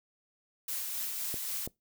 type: noise with tremolo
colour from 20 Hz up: blue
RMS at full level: -35 dBFS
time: 0.68-1.67 s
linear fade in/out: 5 ms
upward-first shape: sine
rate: 3.8 Hz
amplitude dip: 25%
type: clicks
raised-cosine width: 2 ms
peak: -27 dBFS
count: 2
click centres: 1.342 / 1.675 s
effects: noise-tail reverb RT60 0.2 s tail -23 dB re dry